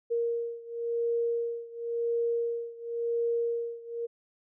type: beating tone pair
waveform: sine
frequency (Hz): 467.4 / 468.34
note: A#4 / A#4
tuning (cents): +5 / +8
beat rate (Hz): 0.94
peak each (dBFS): -30 / -32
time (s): 0.1-4.07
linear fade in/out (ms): 20
effects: none